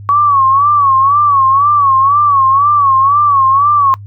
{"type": "tone with vibrato", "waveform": "sine", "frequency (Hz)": 1121, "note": "C#6", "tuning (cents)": 19, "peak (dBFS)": -6, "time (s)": [0.09, 3.94], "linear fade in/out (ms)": 0, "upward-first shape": "sine", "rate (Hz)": 2, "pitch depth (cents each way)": 100, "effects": ["noise-tail reverb RT60 0.1 s tail -22 dB re dry", "added 101 Hz sine -27 dBFS peak until 4.06 s"]}